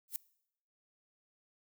violet noise with exponential growth, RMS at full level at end -32 dBFS, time 0.08-0.16 s, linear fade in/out 0 ms, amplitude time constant 16 ms, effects noise-tail reverb RT60 0.7 s tail -22 dB re dry

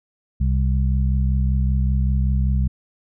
harmonic tone, 65.2 Hz, C2, 5 cents flat, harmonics 1 / 2 / 3, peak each -17 / -23 / -27 dBFS, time 0.4-2.68 s, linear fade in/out 10 ms, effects none

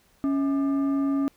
sine tone with frequency modulation, 277.2 Hz, C#4, in tune, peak -20 dBFS, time 0.24-1.28 s, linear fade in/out 0 ms, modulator 921 Hz, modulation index 0.28, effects tanh soft clip ceiling -18 dBFS + pink hiss -62 dBFS RMS until 1.36 s

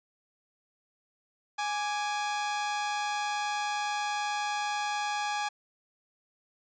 sawtooth tone pair together, 830.6 / 1174.6 Hz, G#5 / D6, 0 / 0 cents, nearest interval tritone, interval 600 cents, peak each -26 / -35 dBFS, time 1.58-5.49 s, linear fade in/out 10 ms, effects resampled to 16000 Hz

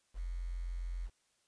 sine tone with quantisation, 43.65 Hz, F1, in tune, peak -36 dBFS, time 0.14-1.1 s, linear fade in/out 50 ms, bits 10, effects white hiss -75 dBFS RMS until 1.47 s + resampled to 22050 Hz

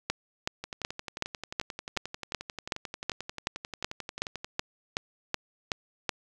two click trains, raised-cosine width 0.2 ms, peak -10 / -19 dBFS, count 17 / 44, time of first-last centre 0.1-6.093 / 0.64-4.445 s, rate 2.67 / 11.3 Hz, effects none

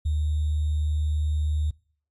sine tone with sample-and-hold, 75.8 Hz, D#2, 45 cents flat, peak -21 dBFS, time 0.05-1.71 s, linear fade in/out 10 ms, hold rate 3675 Hz, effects noise-tail reverb RT60 0.5 s tail -24 dB re dry + MP3 48 kbps

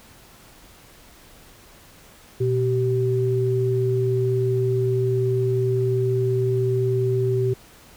sine tone pair together, 121.2 / 384.8 Hz, B2 / G4, -32 / -32 cents, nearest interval octave + minor sixth, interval 2000 cents, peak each -21 dBFS, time 2.4-7.54 s, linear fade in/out 10 ms, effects pink hiss -49 dBFS RMS until 7.96 s

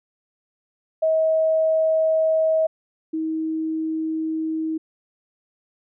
sine tone pair in turn, 638 / 318.1 Hz, D#5 / D#4, +43 / +38 cents, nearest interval octave, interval 1205 cents, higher first, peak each -16 / -22 dBFS, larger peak first, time 1.02-2.67 / 3.13-4.78 s, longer neither, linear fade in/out 10 ms, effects none

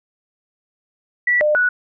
sine tone with pitch steps, 1953 / 602 / 1472 Hz, B6 / D5 / F#6, -20 / +43 / -9 cents, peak -13 dBFS, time 1.27-1.69 s, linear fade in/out 5 ms, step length 140 ms, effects none

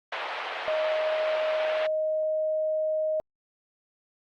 pink band-pass noise, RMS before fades -33 dBFS, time 0.12-1.87 s, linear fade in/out 5 ms, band 580 to 3300 Hz, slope 24 dB/octave
sine tone, 624 Hz, D#5, 5 cents sharp, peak -24 dBFS, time 0.68-3.2 s, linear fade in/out 0 ms
effects Opus 48 kbps

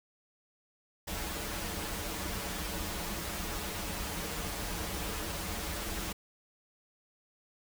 pink noise with comb filter, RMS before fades -37 dBFS, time 1.07-6.13 s, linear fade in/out 10 ms, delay 7.8 ms, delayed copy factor -0.85, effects none

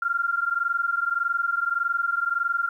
sine tone pair together, 1378.3 / 1400 Hz, F6 / F6, -23 / +4 cents, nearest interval unison, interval 27 cents, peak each -25 dBFS, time 0.02-2.69 s, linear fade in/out 5 ms, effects 10-bit

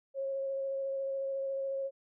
sine tone with vibrato, 543 Hz, C#5, 36 cents flat, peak -32 dBFS, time 0.14-1.91 s, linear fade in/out 50 ms, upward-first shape square, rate 14 Hz, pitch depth 10 cents each way, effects none

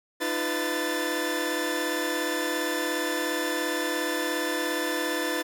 sawtooth tone cluster, 305.4 / 342.6 / 499.2 / 1756 Hz, D#4 / F4 / B4 / A6, -32 / -33 / +19 / -4 cents, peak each -28 dBFS, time 0.2-5.43 s, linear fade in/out 20 ms, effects none

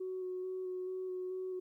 sine tone with vibrato, 370 Hz, F#4, in tune, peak -36 dBFS, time 0-1.6 s, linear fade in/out 10 ms, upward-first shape square, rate 2.3 Hz, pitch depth 12 cents each way, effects tanh soft clip ceiling -32 dBFS + 13-bit

